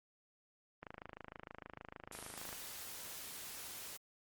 click train, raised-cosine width 0.5 ms, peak -32 dBFS, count 46, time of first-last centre 0.83-2.528 s, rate 26.5 Hz
white noise, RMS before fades -48 dBFS, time 2.12-3.97 s, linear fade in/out 5 ms
effects Opus 32 kbps

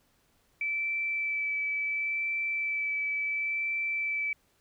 sine tone with vibrato, 2316 Hz, D7, 25 cents flat, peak -28 dBFS, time 0.61-4.33 s, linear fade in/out 2 ms, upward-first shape sine, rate 0.71 Hz, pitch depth 12 cents each way, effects pink hiss -69 dBFS RMS until 4.6 s

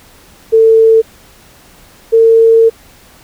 sine tone pair in turn, 447.4 / 453.1 Hz, A4 / A#4, +29 / -49 cents, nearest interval unison, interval 22 cents, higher second, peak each -3 dBFS, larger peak neither, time 0.52-1.02 / 2.12-2.7 s, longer second, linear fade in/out 20 ms, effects pink hiss -42 dBFS RMS until 3.23 s

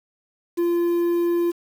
triangle tone with quantisation, 344.5 Hz, F4, 24 cents flat, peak -16 dBFS, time 0.57-1.52 s, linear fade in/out 20 ms, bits 7, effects none

